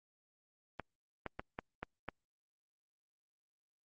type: clicks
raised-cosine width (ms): 0.5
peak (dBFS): -24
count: 6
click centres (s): 0.797 / 1.263 / 1.395 / 1.589 / 1.83 / 2.087
effects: Opus 32 kbps